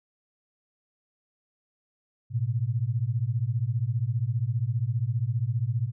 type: beating tone pair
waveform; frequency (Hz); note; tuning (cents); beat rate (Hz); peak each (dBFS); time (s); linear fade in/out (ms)
sine; 110 / 125; A2 / B2; 0 / +21; 15; -27; 2.3-5.92; 50
effects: none